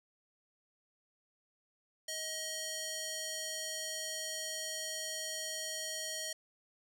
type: tone with band-pass filter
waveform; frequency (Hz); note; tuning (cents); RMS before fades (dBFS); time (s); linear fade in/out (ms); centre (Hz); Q
square; 631; D#5; +24; -40; 2.08-6.33; 5; 6400; 1.1
effects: none